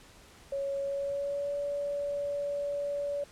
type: tone with pitch glide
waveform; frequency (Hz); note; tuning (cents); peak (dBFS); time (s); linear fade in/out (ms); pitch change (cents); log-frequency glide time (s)
sine; 554.4 to 572.3; C#5 to D5; 0 to -45; -30; 0.52-3.24; 5; +55; 0.81-1.56
effects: pink hiss -55 dBFS RMS until 3.31 s + low-pass 10000 Hz 12 dB/octave